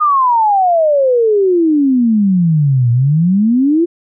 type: exponential two-way sweep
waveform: sine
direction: down then up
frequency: 1244.5 to 116.54 to 351.8 Hz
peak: -8 dBFS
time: 0-3.86 s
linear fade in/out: 20 ms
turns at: 2.91 s
effects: none